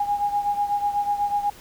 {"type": "beating tone pair", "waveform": "sine", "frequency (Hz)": [817, 825.1], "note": ["G#5", "G#5"], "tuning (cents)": [-29, -12], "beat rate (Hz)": 8.1, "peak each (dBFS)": [-22, -27], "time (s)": [0, 1.5], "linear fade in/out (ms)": 5, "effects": ["pink hiss -46 dBFS RMS until 1.6 s"]}